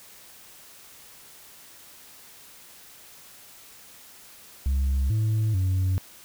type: tone with pitch steps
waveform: sine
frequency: 67.5 / 109 / 93.5 Hz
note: C#2 / A2 / F#2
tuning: -45 / -16 / +19 cents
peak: -18 dBFS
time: 4.66-5.98 s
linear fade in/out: 0 ms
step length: 440 ms
effects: tanh soft clip ceiling -20 dBFS + white hiss -49 dBFS RMS until 6.24 s